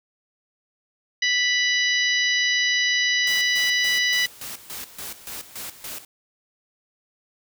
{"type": "harmonic tone", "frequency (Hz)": 986, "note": "B5", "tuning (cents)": -3, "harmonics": [2, 3, 4, 5, 6], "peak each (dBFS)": [-21, -25, -27, -29, -31], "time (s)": [1.22, 4.26], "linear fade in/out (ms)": 5}
{"type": "noise with tremolo", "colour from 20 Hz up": "white", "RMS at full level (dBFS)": -34, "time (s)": [3.27, 6.05], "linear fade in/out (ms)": 2, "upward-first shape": "square", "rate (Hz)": 3.5, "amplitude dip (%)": 75}
{"effects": []}